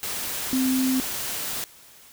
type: tone in noise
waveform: sine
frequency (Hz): 260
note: C4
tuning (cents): -11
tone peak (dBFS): -20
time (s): 0.53-1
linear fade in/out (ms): 0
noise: white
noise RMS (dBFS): -30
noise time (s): 0.03-1.64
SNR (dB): +7
effects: white hiss -50 dBFS RMS until 2.12 s